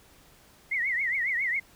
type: tone with vibrato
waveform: sine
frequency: 2030 Hz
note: B6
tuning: 47 cents sharp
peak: -25 dBFS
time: 0.71-1.6 s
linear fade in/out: 10 ms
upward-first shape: triangle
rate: 7.3 Hz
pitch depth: 180 cents each way
effects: pink hiss -57 dBFS RMS until 1.75 s